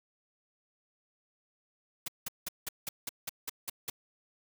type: noise bursts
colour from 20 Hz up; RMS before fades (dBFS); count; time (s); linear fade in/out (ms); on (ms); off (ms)
white; -36; 10; 2.06-3.9; 5; 22; 180
effects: none

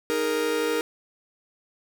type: chord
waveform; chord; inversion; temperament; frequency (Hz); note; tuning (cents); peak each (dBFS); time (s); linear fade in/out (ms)
45% pulse; D# suspended fourth; none; just; 311.1 / 414.8 / 466.7; D#4 / G#4 / A#4; 0 / -2 / +2; -30 / -30 / -25; 0.1-0.81; 0
effects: none

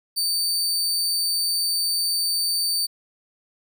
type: tone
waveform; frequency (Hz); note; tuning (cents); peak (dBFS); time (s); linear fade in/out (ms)
sawtooth; 4586; D8; -42; -18; 0.16-2.87; 20
effects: none

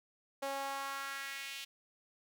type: tone with high-pass filter sweep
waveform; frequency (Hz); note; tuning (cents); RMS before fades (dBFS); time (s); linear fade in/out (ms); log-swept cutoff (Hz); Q
sawtooth; 274.6; C#4; -16; -41; 0.42-1.65; 10; 590 to 3000; 2.2
effects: none

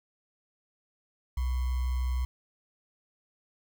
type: tone with sample-and-hold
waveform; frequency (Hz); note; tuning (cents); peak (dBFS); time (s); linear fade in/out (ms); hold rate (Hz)
sine; 63; B1; +35; -26; 1.37-2.25; 5; 1050
effects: none

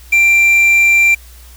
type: tone with quantisation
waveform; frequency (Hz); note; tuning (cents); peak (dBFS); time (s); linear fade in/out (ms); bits
triangle; 2362; D7; +9; -5; 0.12-1.15; 10; 5
effects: added 60 Hz sine -36 dBFS peak until 1.56 s + white hiss -43 dBFS RMS until 1.56 s

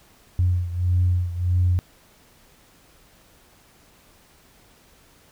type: beating tone pair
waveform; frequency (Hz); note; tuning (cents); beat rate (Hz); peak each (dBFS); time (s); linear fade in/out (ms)
sine; 89 / 90.6; F2 / F#2; +33 / -36; 1.6; -19 / -23; 0.39-1.79; 0
effects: tanh soft clip ceiling -11 dBFS + pink hiss -55 dBFS RMS until 5.31 s

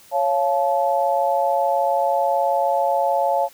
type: chord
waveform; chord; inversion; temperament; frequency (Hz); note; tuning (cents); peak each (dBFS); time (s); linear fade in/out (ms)
sine; Db augmented; none; just; 554.4 / 693 / 866.2; Db5 / F5 / A5; 0 / -14 / -27; -21; 0.11-3.49; 50
effects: white hiss -49 dBFS RMS until 3.53 s

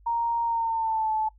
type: tone with pitch glide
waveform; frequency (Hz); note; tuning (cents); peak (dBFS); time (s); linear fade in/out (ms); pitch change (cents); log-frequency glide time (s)
sine; 932.3 to 869.9; A#5 to A5; 0 to -20; -23; 0.06-1.29; 10; -120; 0.44-1.12
effects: noise-tail reverb RT60 0.1 s tail -20 dB re dry + added 50 Hz sine -52 dBFS peak until 1.38 s

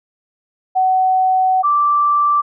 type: tone pair in turn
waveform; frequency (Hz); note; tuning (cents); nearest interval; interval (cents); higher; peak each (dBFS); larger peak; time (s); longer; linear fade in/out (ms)
sine; 750 / 1170.8; F#5 / D6; +23 / -6; minor sixth; 771; second; -11; neither; 0.75-1.63 / 1.63-2.42; first; 20
effects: none

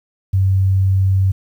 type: tone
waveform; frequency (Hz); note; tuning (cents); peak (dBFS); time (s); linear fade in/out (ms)
sine; 95.7; G2; -41; -11; 0.33-1.32; 10
effects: 8-bit

